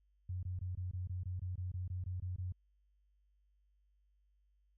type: tone bursts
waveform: sine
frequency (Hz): 91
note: F#2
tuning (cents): -28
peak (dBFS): -37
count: 14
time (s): 0.29-2.523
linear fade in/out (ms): 5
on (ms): 140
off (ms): 21
effects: added 50 Hz sine -70 dBFS peak until 4.77 s